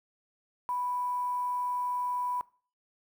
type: tone with quantisation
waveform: sine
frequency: 987.8 Hz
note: B5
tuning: in tune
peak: -29 dBFS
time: 0.69-2.41 s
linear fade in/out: 0 ms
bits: 9
effects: noise-tail reverb RT60 0.4 s tail -20 dB re dry